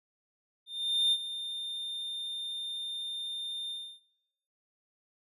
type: tone with ADSR envelope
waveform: triangle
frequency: 3616 Hz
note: A7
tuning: 47 cents sharp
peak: -21 dBFS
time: 0.66-4.01 s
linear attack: 460 ms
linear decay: 51 ms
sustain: -12 dB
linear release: 310 ms
effects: noise-tail reverb RT60 0.8 s tail -21 dB re dry + resampled to 32000 Hz